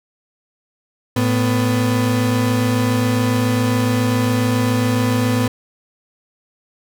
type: tone pair together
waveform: 35% pulse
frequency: 111.23 / 249.7 Hz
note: A2 / B3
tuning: +19 / +19 cents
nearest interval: octave + major second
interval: 1400 cents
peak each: -16 dBFS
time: 1.16-5.48 s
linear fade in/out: 5 ms
effects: none